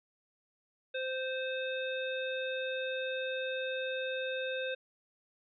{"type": "harmonic tone with a mistuned harmonic", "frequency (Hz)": 520, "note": "C5", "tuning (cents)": -11, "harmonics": [1, 3, 5, 7], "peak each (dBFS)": [-35, -40, -42, -43], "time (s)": [0.94, 4.75], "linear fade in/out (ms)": 10, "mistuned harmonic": 7, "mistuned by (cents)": 16, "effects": []}